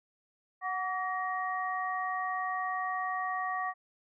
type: tone cluster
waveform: sine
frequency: 740 / 1143 / 1877 Hz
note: F#5 / D6 / A#6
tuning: 0 / -47 / +11 cents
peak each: -35 / -34 / -37 dBFS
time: 0.61-3.74 s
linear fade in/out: 50 ms
effects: none